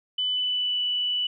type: tone with pitch glide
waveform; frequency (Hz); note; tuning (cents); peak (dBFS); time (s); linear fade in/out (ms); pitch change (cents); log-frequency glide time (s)
sine; 3000 to 2967; F#7 to F#7; +23 to +4; -23; 0.18-1.27; 5; -19; 0.32-0.81
effects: none